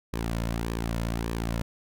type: tone with flanger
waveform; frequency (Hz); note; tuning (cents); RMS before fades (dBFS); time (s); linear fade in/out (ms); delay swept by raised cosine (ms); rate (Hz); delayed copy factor
sawtooth; 57; A#1; -38; -30; 0.13-1.62; 5; 1.4 to 2.6; 1.7; -0.55
effects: none